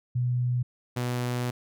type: tone pair in turn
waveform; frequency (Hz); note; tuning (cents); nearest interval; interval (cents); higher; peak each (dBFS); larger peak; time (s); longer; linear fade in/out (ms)
sine / sawtooth; 123.5 / 123; B2 / B2; 0 / -7; unison; 7; first; -23; neither; 0.15-0.63 / 0.96-1.51; second; 10
effects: none